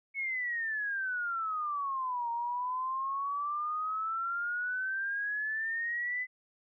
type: exponential two-way sweep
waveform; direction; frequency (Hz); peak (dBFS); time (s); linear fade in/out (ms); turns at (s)
sine; down then up; 2217 to 930 to 2020; -31; 0.14-6.27; 50; 2.3
effects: none